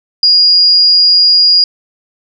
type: tone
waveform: sine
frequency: 4861 Hz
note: D#8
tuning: 41 cents flat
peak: -4 dBFS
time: 0.23-1.64 s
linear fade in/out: 2 ms
effects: none